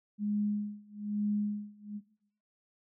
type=tone with tremolo; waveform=sine; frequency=207.7 Hz; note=G#3; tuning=in tune; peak=-27 dBFS; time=0.18-2.01 s; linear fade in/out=50 ms; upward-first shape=sine; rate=1.1 Hz; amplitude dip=95%; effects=noise-tail reverb RT60 0.8 s tail -19 dB re dry